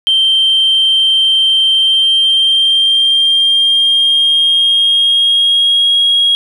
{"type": "tone with pitch glide", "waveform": "sine", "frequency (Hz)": [3136, 3288], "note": ["G7", "G#7"], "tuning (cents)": [0, -18], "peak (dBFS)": -6, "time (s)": [0.07, 6.35], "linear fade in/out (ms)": 0, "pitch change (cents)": 82, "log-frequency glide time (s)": [1.74, 5.98], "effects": ["tanh soft clip ceiling -4 dBFS", "8-bit"]}